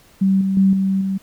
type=tone with level steps; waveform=sine; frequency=192.7 Hz; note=G3; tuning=29 cents flat; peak=-12 / -16 / -10 / -15 / -18 dBFS; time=0.21-1.18 s; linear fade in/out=10 ms; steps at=0.41 / 0.57 / 0.73 / 1.01 s; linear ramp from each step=2 ms; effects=pink hiss -51 dBFS RMS until 1.22 s